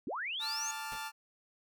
sine linear sweep, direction up, 184 to 6750 Hz, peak -35 dBFS, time 0.07-0.71 s, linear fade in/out 2 ms
sawtooth chord, D minor, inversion second, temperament equal, 880 / 1174.7 / 1396.9 Hz, A5 / D6 / F6, 0 / 0 / 0 cents, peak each -37 / -43 / -40 dBFS, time 0.39-1.12 s, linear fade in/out 50 ms
pink noise with exponential decay, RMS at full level -44 dBFS, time 0.92-1.05 s, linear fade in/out 0 ms, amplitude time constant 28 ms
effects none

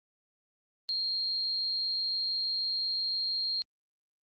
sine tone with amplitude modulation, 4222 Hz, C8, 15 cents sharp, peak -27 dBFS, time 0.89-3.62 s, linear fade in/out 0 ms, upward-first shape sine, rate 187 Hz, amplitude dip 40%, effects Opus 32 kbps

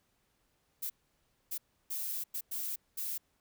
violet noise bursts at uneven times, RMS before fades -37 dBFS, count 6, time 0.82-0.9 / 1.51-1.58 / 1.9-2.24 / 2.34-2.41 / 2.51-2.76 / 2.97-3.18 s, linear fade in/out 10 ms, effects pink hiss -75 dBFS RMS until 3.4 s

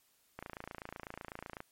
click train, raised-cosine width 0.5 ms, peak -27 dBFS, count 35, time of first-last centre 0.39-1.604 s, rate 28 Hz, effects white hiss -71 dBFS RMS until 1.71 s + MP3 64 kbps

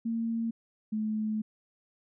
sine tone pair in turn, 228.6 / 215.8 Hz, A#3 / A3, -34 / -33 cents, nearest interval minor second, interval 99 cents, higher first, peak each -28 dBFS, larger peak neither, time 0.05-0.51 / 0.92-1.42 s, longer second, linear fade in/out 10 ms, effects none

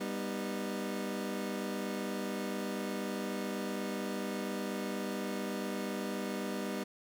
25% pulse chord, G augmented, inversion none, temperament equal with one note detuned, 198.16 / 246.9 / 311.1 Hz, G3 / B3 / D#4, +19 / 0 / 0 cents, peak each -34 / -36 / -38 dBFS, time 0-6.84 s, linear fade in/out 10 ms, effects none

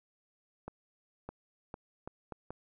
accelerating click train, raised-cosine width 1 ms, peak -27 dBFS, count 6, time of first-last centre 0.68-2.506 s, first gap 610 ms, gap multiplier 0.74, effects none

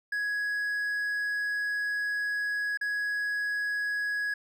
triangle tone with dropouts, 1669 Hz, G#6, 8 cents sharp, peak -26 dBFS, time 0.12-4.34 s, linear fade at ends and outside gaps 5 ms, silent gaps 2.774-2.811 s, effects none

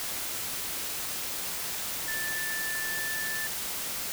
sine tone in noise, 1760 Hz, A6, in tune, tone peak -32 dBFS, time 2.08-3.47 s, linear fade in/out 0 ms, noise white, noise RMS -34 dBFS, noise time 0-4.12 s, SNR -1 dB, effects none

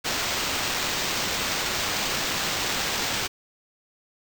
white noise with sample-and-hold, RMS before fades -27 dBFS, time 0.04-3.28 s, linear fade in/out 20 ms, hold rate 11025 Hz, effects none

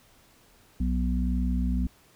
harmonic tone, 61.74 Hz, B1, in tune, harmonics 1 / 3 / 4, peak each -25 / -30 / -31 dBFS, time 0.8-1.87 s, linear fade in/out 5 ms, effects pink hiss -59 dBFS RMS until 2.15 s

